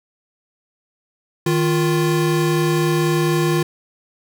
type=tone pair together; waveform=square; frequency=155.96 / 349.2 Hz; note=D#3 / F4; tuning=+4 / 0 cents; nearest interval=octave + major second; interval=1396 cents; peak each=-19 dBFS; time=1.46-3.63 s; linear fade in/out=5 ms; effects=none